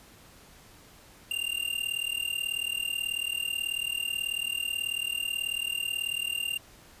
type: tone with amplitude modulation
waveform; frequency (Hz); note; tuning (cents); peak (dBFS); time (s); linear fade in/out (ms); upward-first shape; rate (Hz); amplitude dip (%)
square; 2794; F7; 0; -26; 1.31-6.58; 2; sine; 38.3; 90
effects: pink hiss -54 dBFS RMS until 7 s + resampled to 32000 Hz